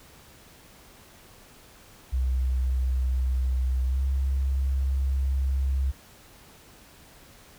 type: tone with pitch glide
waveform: sine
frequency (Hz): 64 to 67.03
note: C2 to C2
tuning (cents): -38 to +42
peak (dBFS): -22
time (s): 2.12-5.92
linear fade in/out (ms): 20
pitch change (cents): +80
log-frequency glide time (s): 3.85-4.04
effects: pink hiss -52 dBFS RMS until 7.58 s